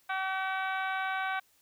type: harmonic tone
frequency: 381 Hz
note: G4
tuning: 49 cents flat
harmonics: 2 / 3 / 4 / 5 / 6 / 7 / 8 / 9 / 10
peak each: -34 / -38 / -34 / -46 / -40 / -50 / -51 / -52 / -49 dBFS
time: 0.09-1.4 s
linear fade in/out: 10 ms
effects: white hiss -67 dBFS RMS until 1.61 s